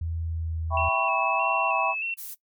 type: tone with pitch glide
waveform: sine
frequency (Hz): 82.41 to 81.04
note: E2 to E2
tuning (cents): 0 to -29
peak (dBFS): -27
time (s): 0.01-0.89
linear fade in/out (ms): 5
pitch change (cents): -29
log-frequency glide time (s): 0.18-0.59
type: chord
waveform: sine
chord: C# half-diminished seventh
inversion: first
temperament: equal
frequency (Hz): 659.3 / 784 / 987.8 / 1108.7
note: E5 / G5 / B5 / C#6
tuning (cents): 0 / 0 / 0 / 0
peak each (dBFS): -28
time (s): 0.7-1.95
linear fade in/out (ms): 50
type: tone with vibrato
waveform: sine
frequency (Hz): 2659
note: E7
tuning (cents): +14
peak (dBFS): -27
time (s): 0.77-2.14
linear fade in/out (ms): 2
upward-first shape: square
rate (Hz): 1.6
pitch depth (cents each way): 35
type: noise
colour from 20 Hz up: violet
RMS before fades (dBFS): -37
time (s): 2.17-2.35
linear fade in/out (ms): 20
effects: noise-tail reverb RT60 0.1 s tail -19 dB re dry + MP3 96 kbps